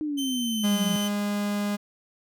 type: exponential sweep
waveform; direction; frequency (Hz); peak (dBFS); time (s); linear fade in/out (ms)
sine; down; 310.5 to 172.9; -26; 0.01-0.96; 0
type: tone with pitch glide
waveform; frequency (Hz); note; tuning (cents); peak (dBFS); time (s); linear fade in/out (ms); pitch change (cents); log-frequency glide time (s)
sawtooth; 3087 to 3053; G7 to G7; -27 to -46; -27; 0.17-1.09; 20; -19; 0.36-0.82
type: tone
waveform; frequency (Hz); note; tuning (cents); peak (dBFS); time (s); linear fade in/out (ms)
45% pulse; 205.1; G#3; -21; -25; 0.63-1.77; 20
effects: none